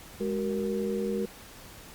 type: tone cluster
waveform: sine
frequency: 206.3 / 376.8 / 467.5 Hz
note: G#3 / F#4 / A#4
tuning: -11 / +32 / +5 cents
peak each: -31 / -32 / -32 dBFS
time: 0.2-1.26 s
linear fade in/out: 10 ms
effects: pink hiss -48 dBFS RMS until 1.94 s + Opus 48 kbps